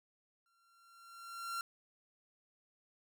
45% pulse tone with exponential growth, 1371 Hz, F6, 32 cents flat, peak -36 dBFS, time 0.46-1.61 s, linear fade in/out 1 ms, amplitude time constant 250 ms, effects none

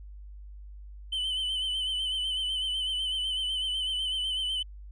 sine tone with vibrato, 3046 Hz, F#7, 50 cents sharp, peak -25 dBFS, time 1.12-4.63 s, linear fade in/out 10 ms, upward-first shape sine, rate 8 Hz, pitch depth 47 cents each way, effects tanh soft clip ceiling -27 dBFS + added 50 Hz sine -42 dBFS peak until 4.91 s

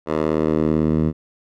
10% pulse tone with band-pass filter sweep, 78 Hz, D#2, 5 cents sharp, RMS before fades -19 dBFS, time 0.06-1.13 s, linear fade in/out 50 ms, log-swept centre 670 to 170 Hz, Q 0.97, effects none

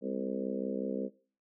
harmonic tone with a mistuned harmonic, 65.41 Hz, C2, in tune, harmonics 3 / 4 / 5 / 6 / 7 / 8 / 9, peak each -38 / -38 / -43 / -42 / -38 / -40 / -48 dBFS, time 0.01-1.1 s, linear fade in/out 50 ms, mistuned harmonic 3, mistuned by +56 cents, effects noise-tail reverb RT60 0.4 s tail -19 dB re dry

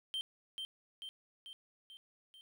triangle tone with echo, 3136 Hz, G7, in tune, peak -34 dBFS, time 0.14-0.21 s, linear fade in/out 0 ms, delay 440 ms, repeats 5, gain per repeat -4 dB, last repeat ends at 2.41 s, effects 12-bit

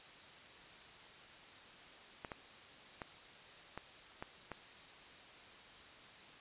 clicks, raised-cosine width 0.5 ms, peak -28 dBFS, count 6, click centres 2.248 / 2.318 / 3.018 / 3.776 / 4.225 / 4.517 s, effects white hiss -56 dBFS RMS until 6.4 s + resampled to 8000 Hz

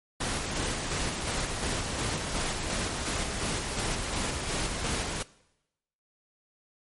pink noise with tremolo, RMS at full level -30 dBFS, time 0.2-5.23 s, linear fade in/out 10 ms, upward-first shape square, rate 2.8 Hz, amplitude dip 30%, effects noise-tail reverb RT60 0.9 s tail -20 dB re dry + MP3 48 kbps

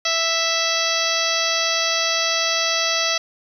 harmonic tone, 659.3 Hz, E5, in tune, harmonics 1 / 2 / 3 / 4 / 5 / 6 / 7 / 8 / 9, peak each -27 / -27 / -27 / -27 / -27 / -27 / -27 / -27 / -27 dBFS, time 0.05-3.18 s, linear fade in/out 5 ms, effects 8-bit

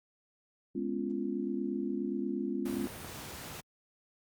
sine chord, C# dominant seventh, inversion second, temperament just, 207.9 / 249.5 / 277.2 / 346.5 Hz, G#3 / B3 / C#4 / E#4, +2 / +18 / 0 / -14 cents, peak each -37 dBFS, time 0.75-2.87 s, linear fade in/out 5 ms
pink noise, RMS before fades -44 dBFS, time 2.65-3.61 s, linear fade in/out 10 ms
clicks, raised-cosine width 1 ms, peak -30 dBFS, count 2, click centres 2.871 / 3.046 s
effects high-pass 60 Hz 12 dB/octave + Opus 48 kbps

